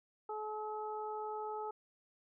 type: harmonic tone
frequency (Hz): 428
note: A4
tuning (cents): -48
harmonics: 1 / 2 / 3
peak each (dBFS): -42 / -41 / -47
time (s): 0.29-1.71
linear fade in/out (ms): 5
effects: none